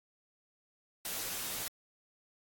white noise with comb filter, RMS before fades -38 dBFS, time 1.05-1.68 s, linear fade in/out 2 ms, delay 14 ms, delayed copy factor -0.6, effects AAC 64 kbps

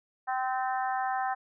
harmonic tone, 258.1 Hz, C4, 23 cents flat, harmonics 3 / 4 / 5 / 6 / 7, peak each -29 / -36 / -38 / -39 / -40 dBFS, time 0.27-1.35 s, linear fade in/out 20 ms, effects none

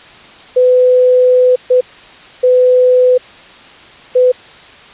sine tone bursts at uneven times, 503 Hz, B4, 32 cents sharp, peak -5 dBFS, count 4, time 0.56-1.56 / 1.7-1.81 / 2.43-3.18 / 4.15-4.32 s, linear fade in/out 10 ms, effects white hiss -37 dBFS RMS until 4.93 s + resampled to 8000 Hz

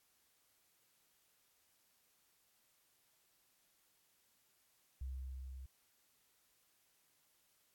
sine tone with level ramp, 65.4 Hz, C2, in tune, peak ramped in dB -40 to -47 dBFS, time 5.01-5.66 s, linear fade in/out 5 ms, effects white hiss -75 dBFS RMS until 7.74 s + AAC 64 kbps

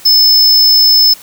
square tone, 5240 Hz, E8, 11 cents flat, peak -5 dBFS, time 0.05-1.14 s, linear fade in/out 10 ms, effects white hiss -36 dBFS RMS until 1.22 s

